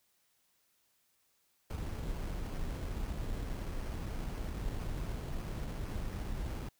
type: noise with sample-and-hold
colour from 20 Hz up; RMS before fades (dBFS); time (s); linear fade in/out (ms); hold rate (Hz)
brown; -38; 1.7-6.69; 5; 3675
effects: white hiss -74 dBFS RMS until 6.79 s